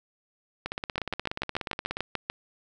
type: two click trains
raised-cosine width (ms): 0.3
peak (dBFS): -15 / -12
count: 23 / 10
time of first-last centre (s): 0.66-1.97 / 0.98-2.3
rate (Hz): 16.8 / 6.82
effects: none